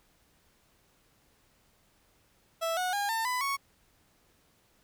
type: tone with pitch steps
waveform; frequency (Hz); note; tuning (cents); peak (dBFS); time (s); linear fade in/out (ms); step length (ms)
30% pulse; 659.3 / 731.5 / 811.7 / 900.6 / 999.3 / 1108.8; E5 / F#5 / G#5 / A5 / B5 / C#6; 0 / -20 / -40 / +40 / +20 / 0; -26; 2.61-3.57; 20; 160
effects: pink hiss -67 dBFS RMS until 4.83 s